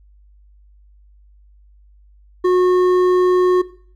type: tone with hard clipping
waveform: triangle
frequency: 363.9 Hz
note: F#4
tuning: 29 cents flat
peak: -13 dBFS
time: 2.44-3.62 s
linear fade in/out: 10 ms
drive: 11 dB
effects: noise-tail reverb RT60 0.5 s tail -17 dB re dry + added 50 Hz sine -46 dBFS peak until 3.95 s